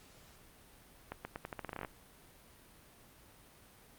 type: accelerating click train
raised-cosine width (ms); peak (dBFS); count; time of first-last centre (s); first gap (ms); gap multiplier
0.5; -25; 14; 1.12-1.848; 130; 0.84
effects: pink hiss -60 dBFS RMS until 3.98 s + Opus 48 kbps